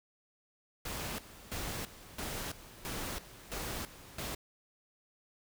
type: noise with tremolo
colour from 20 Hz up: pink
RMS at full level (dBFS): -39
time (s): 0.85-4.35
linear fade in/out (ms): 5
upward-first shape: square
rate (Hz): 1.5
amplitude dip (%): 80
effects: none